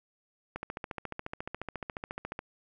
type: click train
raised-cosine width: 0.5 ms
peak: -21 dBFS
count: 27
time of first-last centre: 0.56-2.391 s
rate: 14.2 Hz
effects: none